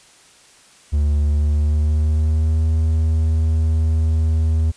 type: tone with pitch glide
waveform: triangle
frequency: 73.42 to 79.6 Hz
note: D2 to D#2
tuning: 0 to +40 cents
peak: -12 dBFS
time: 0.92-4.72 s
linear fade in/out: 20 ms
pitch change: +140 cents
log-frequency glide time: 1.22-2.65 s
effects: white hiss -49 dBFS RMS until 4.76 s + resampled to 22050 Hz